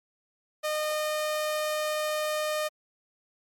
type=tone; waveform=sawtooth; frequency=611 Hz; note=D#5; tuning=32 cents flat; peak=-23 dBFS; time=0.63-2.69 s; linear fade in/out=20 ms; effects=MP3 64 kbps